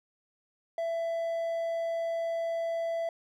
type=tone; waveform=triangle; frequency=666 Hz; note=E5; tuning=18 cents sharp; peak=-27 dBFS; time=0.78-3.09 s; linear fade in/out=2 ms; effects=none